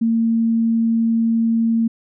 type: tone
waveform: sine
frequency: 227.9 Hz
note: A#3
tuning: 39 cents flat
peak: -14 dBFS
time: 0.01-1.88 s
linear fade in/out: 10 ms
effects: none